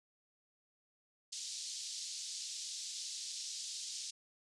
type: band-pass noise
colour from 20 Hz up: pink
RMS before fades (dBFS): -44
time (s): 1.32-4.11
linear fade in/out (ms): 10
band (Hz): 4200 to 7400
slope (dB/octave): 24
effects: resampled to 24000 Hz